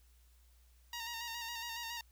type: tone with vibrato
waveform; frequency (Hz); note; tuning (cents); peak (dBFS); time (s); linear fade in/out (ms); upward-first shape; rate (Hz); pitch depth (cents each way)
10% pulse; 932.3; A#5; 0; -32; 0.93-2.01; 2; square; 7.2; 32
effects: added 60 Hz sine -62 dBFS peak until 2.11 s + white hiss -72 dBFS RMS until 2.11 s